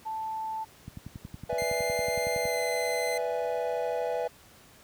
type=tone; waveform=sine; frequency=880 Hz; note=A5; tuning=in tune; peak=-31 dBFS; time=0.05-0.65 s; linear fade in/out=20 ms
type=click train; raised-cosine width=5 ms; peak=-26 dBFS; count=18; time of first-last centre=0.88-2.454 s; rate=10.8 Hz
type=chord; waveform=triangle; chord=E dominant seventh; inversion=second; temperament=equal; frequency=493.9 / 587.3 / 659.3 / 830.6 Hz; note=B4 / D5 / E5 / G#5; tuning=0 / 0 / 0 / 0 cents; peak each=-29 / -34 / -31 / -34 dBFS; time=1.49-4.28 s; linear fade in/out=10 ms
type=tone with pitch glide; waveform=sawtooth; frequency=2090 to 2055 Hz; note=C7 to C7; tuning=-2 to -32 cents; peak=-29 dBFS; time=1.58-3.18 s; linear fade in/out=5 ms; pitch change=-30 cents; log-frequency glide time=2.4-2.6 s
effects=pink hiss -55 dBFS RMS until 4.83 s + high-pass 60 Hz 12 dB/octave